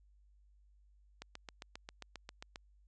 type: click train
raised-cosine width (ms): 0.2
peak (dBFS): -28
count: 11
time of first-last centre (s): 1.22-2.559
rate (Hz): 7.47
effects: added 50 Hz sine -63 dBFS peak until 2.87 s + resampled to 22050 Hz